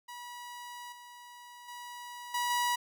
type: tone with level steps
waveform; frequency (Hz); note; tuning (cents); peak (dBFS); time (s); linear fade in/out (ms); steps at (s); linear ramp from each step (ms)
sawtooth; 970; B5; -31; -39 / -45 / -39 / -26 / -24; 0.08-2.76; 10; 0.92 / 1.68 / 2.34 / 2.5; 5
effects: none